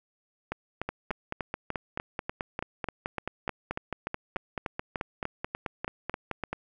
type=two click trains; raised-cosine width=0.5 ms; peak=-16 / -16 dBFS; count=21 / 27; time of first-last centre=0.52-6.437 / 0.89-6.53 s; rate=3.38 / 4.61 Hz; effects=none